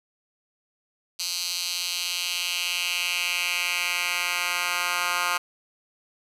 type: tone with high-pass filter sweep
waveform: 10% pulse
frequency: 176.7 Hz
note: F3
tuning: 21 cents sharp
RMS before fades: -27 dBFS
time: 1.19-5.38 s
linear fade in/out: 10 ms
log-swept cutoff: 4400 to 1400 Hz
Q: 2.2
effects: resampled to 32000 Hz + 8-bit